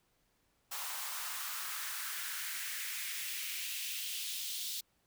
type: noise with high-pass filter sweep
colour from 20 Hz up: white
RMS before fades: -40 dBFS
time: 0.71-4.81 s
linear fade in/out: 10 ms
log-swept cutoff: 890 to 3800 Hz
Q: 2.3
effects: pink hiss -75 dBFS RMS until 5.06 s